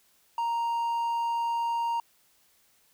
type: tone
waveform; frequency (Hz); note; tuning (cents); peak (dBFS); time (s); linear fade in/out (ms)
triangle; 932.3; A#5; 0; -24; 0.38-2; 2
effects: white hiss -65 dBFS RMS until 2.93 s

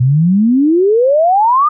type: exponential sweep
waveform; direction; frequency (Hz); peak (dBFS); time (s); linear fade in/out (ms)
sine; up; 120.5 to 1244.5; -7; 0-1.69; 10
effects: none

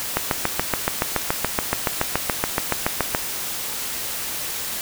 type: click train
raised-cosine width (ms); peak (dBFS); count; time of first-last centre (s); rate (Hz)
0.5; -3; 22; 0.17-3.149; 7.05
effects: white hiss -28 dBFS RMS until 4.81 s

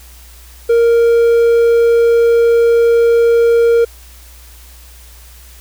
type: tone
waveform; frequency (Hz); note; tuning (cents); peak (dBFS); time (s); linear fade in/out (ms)
triangle; 466.2; A#4; 0; -5; 0.69-3.85; 10
effects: added 60 Hz sine -37 dBFS peak until 5.6 s + white hiss -42 dBFS RMS until 5.6 s

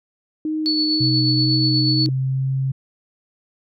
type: tone with vibrato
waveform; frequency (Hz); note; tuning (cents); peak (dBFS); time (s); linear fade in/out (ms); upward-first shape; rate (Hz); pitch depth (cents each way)
sine; 308.7; D#4; -14; -20; 0.45-2.09; 2; sine; 2; 16
type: tone with tremolo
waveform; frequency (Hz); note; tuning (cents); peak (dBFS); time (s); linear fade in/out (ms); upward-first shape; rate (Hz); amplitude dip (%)
sine; 4435; C#8; 0; -17; 0.66-2.06; 0; sine; 8.3; 35
type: tone with pitch glide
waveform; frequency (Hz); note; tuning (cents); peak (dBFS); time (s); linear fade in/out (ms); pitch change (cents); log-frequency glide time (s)
sine; 127.7 to 133.74; C3 to C3; -42 to +38; -18; 1-2.72; 10; +80; 1.43-2.49
effects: none

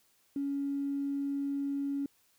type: tone with tanh clipping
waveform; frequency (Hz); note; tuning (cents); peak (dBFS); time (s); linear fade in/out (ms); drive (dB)
triangle; 280; C#4; +18; -30; 0.36-2.06; 2; 2
effects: white hiss -69 dBFS RMS until 2.38 s

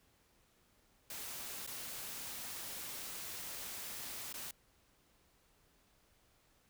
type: noise with dropouts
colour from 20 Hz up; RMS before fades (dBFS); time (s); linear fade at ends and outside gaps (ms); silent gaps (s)
white; -45; 1.1-4.51; 2; 1.665-1.674 / 4.327-4.34
effects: pink hiss -71 dBFS RMS until 6.69 s

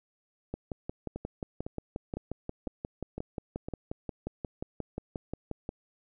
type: two click trains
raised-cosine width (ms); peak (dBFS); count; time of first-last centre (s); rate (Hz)
2; -23 / -21; 6 / 30; 1.16-3.685 / 0.54-5.691; 1.98 / 5.63
effects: none

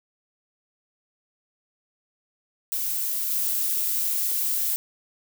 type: noise with level steps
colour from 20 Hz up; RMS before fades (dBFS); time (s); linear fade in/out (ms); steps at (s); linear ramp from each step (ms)
violet; -27 / -25; 2.72-4.76; 0; 3.3; 5
effects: none

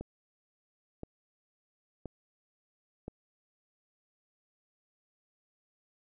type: click train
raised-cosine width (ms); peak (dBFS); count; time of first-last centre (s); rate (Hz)
2; -26; 4; 0.01-3.081; 0.977
effects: none

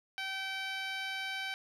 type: tone with band-pass filter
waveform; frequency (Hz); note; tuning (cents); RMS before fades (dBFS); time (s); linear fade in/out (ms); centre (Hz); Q
10% pulse; 771; G5; -29; -38; 0.18-1.54; 0; 2000; 0.71
effects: none

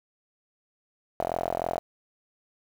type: tone with band-pass filter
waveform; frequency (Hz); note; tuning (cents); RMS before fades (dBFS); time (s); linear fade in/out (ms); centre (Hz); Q
sawtooth; 43.22; F1; -17; -30; 1.19-1.79; 0; 680; 6.4
effects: 8-bit

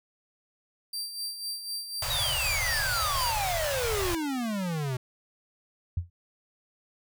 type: tone with tremolo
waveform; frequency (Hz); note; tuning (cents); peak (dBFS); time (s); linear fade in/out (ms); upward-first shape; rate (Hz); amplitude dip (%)
sawtooth; 4699; D8; 0; -28; 0.93-3.32; 5; sine; 4; 60
type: band-stop noise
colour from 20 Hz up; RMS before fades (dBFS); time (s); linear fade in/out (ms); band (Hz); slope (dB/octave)
pink; -32; 2.02-4.15; 2; 140 to 520; 96
type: exponential sweep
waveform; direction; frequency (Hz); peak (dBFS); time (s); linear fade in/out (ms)
square; down; 3902 to 123.47; -29; 2.1-4.97; 5
type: tone with exponential decay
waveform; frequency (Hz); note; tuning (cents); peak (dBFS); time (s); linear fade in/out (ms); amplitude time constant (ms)
sine; 86.9; F2; -8; -22; 5.97-6.1; 5; 27
effects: none

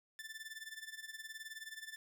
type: tone with tremolo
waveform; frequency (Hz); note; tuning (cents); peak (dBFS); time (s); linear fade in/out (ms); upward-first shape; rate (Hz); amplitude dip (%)
sawtooth; 1765; A6; +5; -40; 0.19-1.96; 0; sine; 19; 80
effects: none

